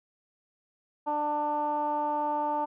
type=tone with low-pass filter; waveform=15% pulse; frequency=297 Hz; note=D4; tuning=20 cents sharp; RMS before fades=-29 dBFS; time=1.06-2.66 s; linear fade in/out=20 ms; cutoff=920 Hz; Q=4.6; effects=none